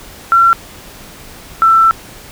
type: tone pair in turn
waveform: sine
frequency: 1360 / 1334.3 Hz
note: F6 / E6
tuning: -46 / +21 cents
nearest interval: unison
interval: 33 cents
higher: first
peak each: -5 dBFS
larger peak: neither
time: 0.32-0.53 / 1.62-1.91 s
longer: second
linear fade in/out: 0 ms
effects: pink hiss -35 dBFS RMS until 2.31 s